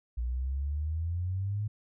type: exponential sweep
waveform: sine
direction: up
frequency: 58.27 to 107.3 Hz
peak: -29 dBFS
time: 0.17-1.68 s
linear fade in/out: 10 ms
effects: none